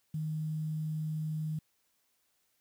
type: tone with quantisation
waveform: sine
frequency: 155.56 Hz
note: D#3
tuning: in tune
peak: -32 dBFS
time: 0.14-1.59 s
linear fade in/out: 5 ms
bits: 10
effects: white hiss -75 dBFS RMS until 2.6 s